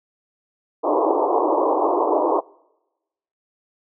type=band-pass noise; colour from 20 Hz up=pink; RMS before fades=-19 dBFS; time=0.83-2.41 s; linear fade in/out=20 ms; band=300 to 1100 Hz; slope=96 dB/octave; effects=noise-tail reverb RT60 1.0 s tail -26 dB re dry